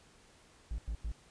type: tone bursts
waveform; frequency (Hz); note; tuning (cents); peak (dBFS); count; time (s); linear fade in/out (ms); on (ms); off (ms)
triangle; 55; A1; 0; -32; 3; 0.71-1.116; 0; 72; 95
effects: pink hiss -62 dBFS RMS until 1.3 s + resampled to 22050 Hz